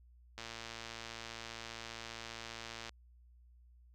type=click train; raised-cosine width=0.2 ms; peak=-27 dBFS; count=290; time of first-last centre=0.38-2.893 s; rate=115 Hz; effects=added 60 Hz sine -59 dBFS peak until 3.94 s